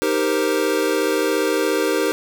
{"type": "chord", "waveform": "square", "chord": "C minor seventh", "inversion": "first", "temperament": "equal", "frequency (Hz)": [311.1, 392, 466.2, 523.3], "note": ["Eb4", "G4", "Bb4", "C5"], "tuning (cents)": [0, 0, 0, 0], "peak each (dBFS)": [-24, -23, -23, -26], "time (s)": [0.02, 2.12], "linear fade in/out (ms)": 0, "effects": []}